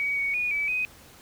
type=tone with pitch steps; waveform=sine; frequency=2260 / 2236 / 2456 / 2297 / 2505 Hz; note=C#7 / C#7 / D#7 / D7 / D#7; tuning=+33 / +14 / -23 / -39 / +11 cents; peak=-24 dBFS; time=0-0.85 s; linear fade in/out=0 ms; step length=170 ms; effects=pink hiss -51 dBFS RMS until 1.21 s